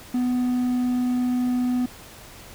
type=tone; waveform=triangle; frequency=248.6 Hz; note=B3; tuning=12 cents sharp; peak=-18 dBFS; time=0.14-1.86 s; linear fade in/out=5 ms; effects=pink hiss -44 dBFS RMS until 2.54 s